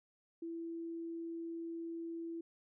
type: tone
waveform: sine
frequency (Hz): 332.9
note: E4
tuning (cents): +17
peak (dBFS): -40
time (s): 0.42-2.41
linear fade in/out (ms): 5
effects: none